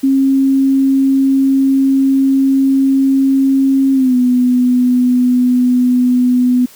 sine tone with pitch glide, 270 to 249 Hz, C#4 to B3, -45 to +14 cents, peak -8 dBFS, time 0.03-6.66 s, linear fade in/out 10 ms, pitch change -141 cents, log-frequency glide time 3.93-4.16 s, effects white hiss -41 dBFS RMS until 6.75 s

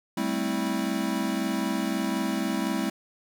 square chord, A minor seventh, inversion third, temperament equal with one note detuned, 196 / 220 / 261.6 / 326 Hz, G3 / A3 / C4 / E4, 0 / 0 / 0 / -19 cents, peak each -32 dBFS, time 0.17-2.9 s, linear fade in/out 5 ms, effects none

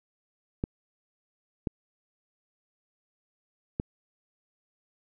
clicks, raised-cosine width 3 ms, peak -15 dBFS, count 3, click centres 0.639 / 1.672 / 3.799 s, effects none

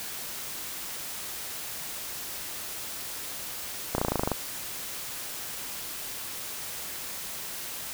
slowing click train, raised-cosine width 1 ms, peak -11 dBFS, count 11, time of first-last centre 3.95-4.317 s, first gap 32 ms, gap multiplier 1.03, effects white hiss -37 dBFS RMS until 7.93 s

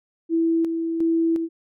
sine tone with tremolo, 329.6 Hz, E4, in tune, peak -17 dBFS, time 0.29-1.49 s, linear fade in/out 50 ms, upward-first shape square, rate 1.4 Hz, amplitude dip 45%, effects none

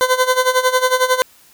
20% pulse tone with tremolo, 510 Hz, C5, 44 cents flat, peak -5 dBFS, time 0.01-1.22 s, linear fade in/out 0 ms, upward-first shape sine, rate 11 Hz, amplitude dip 80%, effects white hiss -49 dBFS RMS until 1.53 s

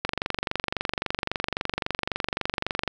click train, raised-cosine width 0.3 ms, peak -9 dBFS, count 68, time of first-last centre 0.05-2.877 s, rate 23.7 Hz, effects none

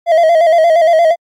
triangle tone with vibrato, 659.3 Hz, E5, in tune, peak -4 dBFS, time 0.06-1.16 s, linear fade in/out 50 ms, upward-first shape square, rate 8.6 Hz, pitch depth 64 cents each way, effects AAC 64 kbps

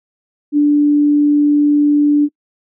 sine tone, 293 Hz, D4, 4 cents flat, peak -8 dBFS, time 0.52-2.29 s, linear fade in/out 50 ms, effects noise-tail reverb RT60 0.1 s tail -26 dB re dry

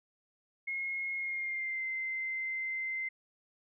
sine tone with pitch glide, 2158 to 2076 Hz, C#7 to C7, -47 to -14 cents, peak -33 dBFS, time 0.67-3.09 s, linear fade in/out 10 ms, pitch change -67 cents, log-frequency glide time 1.16-1.84 s, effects none

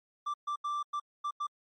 triangle tone bursts at uneven times, 1174.7 Hz, D6, in tune, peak -29 dBFS, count 6, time 0.26-0.34 / 0.47-0.56 / 0.64-0.83 / 0.93-1 / 1.24-1.31 / 1.4-1.47 s, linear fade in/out 10 ms, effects MP3 32 kbps

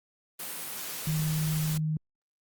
white high-pass noise, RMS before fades -37 dBFS, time 0.39-1.78 s, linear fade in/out 10 ms, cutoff 120 Hz, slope 48 dB/octave
sine tone, 155.56 Hz, D#3, in tune, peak -26 dBFS, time 1.07-1.97 s, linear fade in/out 2 ms
effects Opus 32 kbps

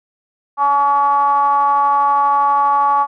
triangle ring-modulated tone, 142.6 Hz, C#3, 49 cents sharp, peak -6 dBFS, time 0.57-3.07 s, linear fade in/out 50 ms, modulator 992 Hz, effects none

